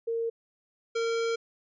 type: tone pair in turn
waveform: sine / square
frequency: 459.4 / 459.4 Hz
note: A#4 / A#4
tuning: -25 / -25 cents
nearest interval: unison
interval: 0 cents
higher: neither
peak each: -27 dBFS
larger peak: neither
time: 0.07-0.3 / 0.95-1.36 s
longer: second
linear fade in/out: 10 ms
effects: resampled to 16000 Hz